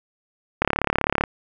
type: click train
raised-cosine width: 0.5 ms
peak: -3 dBFS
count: 23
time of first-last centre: 0.62-1.238 s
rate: 35.6 Hz
effects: none